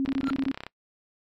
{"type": "tone bursts", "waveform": "sine", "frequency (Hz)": 270, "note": "C#4", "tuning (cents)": -45, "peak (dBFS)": -23, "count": 7, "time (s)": [0, 0.514], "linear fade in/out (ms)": 0, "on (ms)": 52, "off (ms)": 25}
{"type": "click train", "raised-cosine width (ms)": 0.3, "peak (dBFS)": -20, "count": 21, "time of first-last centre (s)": [0.06, 0.666], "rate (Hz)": 33}
{"type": "tone with exponential growth", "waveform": "triangle", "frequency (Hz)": 1371, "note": "F6", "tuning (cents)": -32, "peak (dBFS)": -24, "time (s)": [0.21, 0.3], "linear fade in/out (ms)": 1, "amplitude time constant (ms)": 19}
{"effects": ["noise-tail reverb RT60 0.1 s tail -24 dB re dry", "AAC 64 kbps"]}